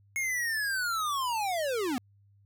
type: linear sweep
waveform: square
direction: down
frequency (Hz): 2183 to 233.1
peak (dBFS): -29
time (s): 0.16-1.98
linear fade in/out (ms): 0
effects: added 100 Hz sine -59 dBFS peak until 2.45 s